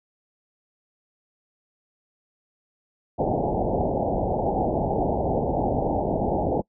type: low-pass noise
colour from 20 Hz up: white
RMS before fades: -24 dBFS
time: 3.18-6.62 s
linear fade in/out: 20 ms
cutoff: 850 Hz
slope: 96 dB/octave
effects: noise-tail reverb RT60 0.1 s tail -25 dB re dry